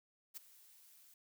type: noise with ADSR envelope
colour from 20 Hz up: blue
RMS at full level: -45 dBFS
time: 0.34-1.14 s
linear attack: 30 ms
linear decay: 11 ms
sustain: -18 dB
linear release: 3 ms
effects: none